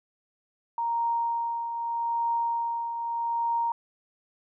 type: tone with tremolo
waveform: sine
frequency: 932.3 Hz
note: A#5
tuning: in tune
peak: -23 dBFS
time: 0.78-3.72 s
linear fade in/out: 2 ms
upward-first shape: triangle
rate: 0.81 Hz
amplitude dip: 55%
effects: none